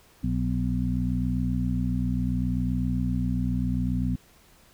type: harmonic tone with a mistuned harmonic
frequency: 60.7 Hz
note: B1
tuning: 29 cents flat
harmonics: 1 / 2 / 3 / 4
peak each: -29 / -29 / -29 / -29 dBFS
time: 0.23-4.16 s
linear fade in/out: 10 ms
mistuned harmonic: 4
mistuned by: +48 cents
effects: pink hiss -57 dBFS RMS until 4.73 s